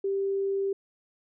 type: tone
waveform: sine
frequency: 392.6 Hz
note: G4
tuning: 3 cents sharp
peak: -25 dBFS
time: 0.04-0.73 s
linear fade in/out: 5 ms
effects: none